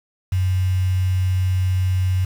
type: tone with quantisation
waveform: sine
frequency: 92.5 Hz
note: F#2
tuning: in tune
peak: -16 dBFS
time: 0.32-2.25 s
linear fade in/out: 5 ms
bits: 6
effects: none